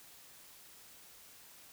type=silence; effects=white hiss -57 dBFS RMS until 1.72 s